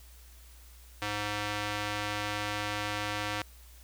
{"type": "tone with band-pass filter", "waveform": "square", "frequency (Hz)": 104.1, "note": "G#2", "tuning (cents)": 5, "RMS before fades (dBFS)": -34, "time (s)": [1.02, 3.42], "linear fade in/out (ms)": 0, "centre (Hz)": 2300, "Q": 0.64, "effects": ["added 60 Hz sine -51 dBFS peak until 3.83 s", "white hiss -58 dBFS RMS until 3.83 s"]}